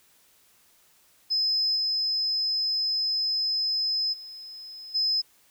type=tone with level steps; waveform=sine; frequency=5100 Hz; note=D#8; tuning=42 cents sharp; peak=-21 / -23 / -39 / -21 dBFS; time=1.3-5.22 s; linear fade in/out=20 ms; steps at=1.75 / 4.12 / 4.94 s; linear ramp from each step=20 ms; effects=tanh soft clip ceiling -17 dBFS + white hiss -61 dBFS RMS until 5.5 s